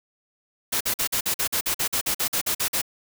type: noise bursts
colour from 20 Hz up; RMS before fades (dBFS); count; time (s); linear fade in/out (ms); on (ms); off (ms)
white; -24; 16; 0.72-2.817; 10; 87; 47
effects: none